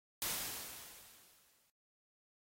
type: noise with exponential decay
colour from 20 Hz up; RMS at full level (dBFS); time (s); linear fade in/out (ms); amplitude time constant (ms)
white; -36; 0.22-1.7; 0; 320
effects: AAC 48 kbps